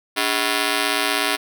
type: ring-modulated tone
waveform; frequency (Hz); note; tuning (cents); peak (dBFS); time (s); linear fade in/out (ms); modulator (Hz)
5% pulse; 348.1; F4; -6; -4; 0.16-1.37; 20; 58.2
effects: none